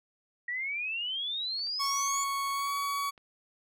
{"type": "exponential sweep", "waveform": "sine", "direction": "up", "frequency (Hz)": [1900, 7160], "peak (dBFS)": -31, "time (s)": [0.48, 2.24], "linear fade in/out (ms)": 5}
{"type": "clicks", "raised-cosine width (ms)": 0.3, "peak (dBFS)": -39, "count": 11, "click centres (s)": [1.593, 1.671, 2.082, 2.179, 2.473, 2.504, 2.596, 2.673, 2.768, 2.824, 3.178]}
{"type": "tone with pitch glide", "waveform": "40% pulse", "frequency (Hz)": [1108.7, 1128.7], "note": ["C#6", "C#6"], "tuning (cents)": [0, 31], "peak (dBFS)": -29, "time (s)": [1.79, 3.11], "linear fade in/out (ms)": 20, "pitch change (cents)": 31, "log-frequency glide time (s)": [2.52, 2.73]}
{"effects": []}